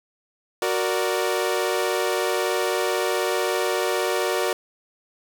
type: chord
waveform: sawtooth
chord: Gb augmented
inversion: none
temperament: equal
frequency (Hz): 370 / 466.2 / 587.3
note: Gb4 / Bb4 / D5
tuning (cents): 0 / 0 / 0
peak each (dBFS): -21 / -22 / -23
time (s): 0.62-4.53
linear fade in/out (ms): 2
effects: none